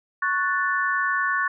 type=chord; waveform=sine; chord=F# minor; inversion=second; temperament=equal; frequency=1108.7 / 1480 / 1760 Hz; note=C#6 / F#6 / A6; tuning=0 / 0 / 0 cents; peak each=-25 dBFS; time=0.22-1.48 s; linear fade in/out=5 ms; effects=none